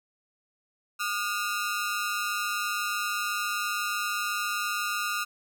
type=ring-modulated tone; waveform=sawtooth; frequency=1323 Hz; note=E6; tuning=6 cents sharp; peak=-21 dBFS; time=0.99-5.25 s; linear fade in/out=20 ms; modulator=104 Hz; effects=none